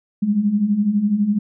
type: beating tone pair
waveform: sine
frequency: 197.6 / 209.6 Hz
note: G3 / G#3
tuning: +14 / +16 cents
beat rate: 12 Hz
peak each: -22 / -16 dBFS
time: 0.22-1.39 s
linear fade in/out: 10 ms
effects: none